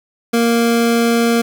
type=tone; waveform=25% pulse; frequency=233.1 Hz; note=A#3; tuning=in tune; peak=-8 dBFS; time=0.33-1.42 s; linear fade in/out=10 ms; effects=8-bit